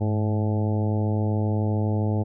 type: harmonic tone with a mistuned harmonic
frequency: 107.5 Hz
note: A2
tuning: 40 cents flat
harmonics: 1 / 2 / 3 / 4 / 5 / 6 / 7 / 8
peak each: -22 / -28 / -32 / -34 / -36 / -38 / -39 / -40 dBFS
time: 0-2.24 s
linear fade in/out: 20 ms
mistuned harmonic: 1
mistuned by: -71 cents
effects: none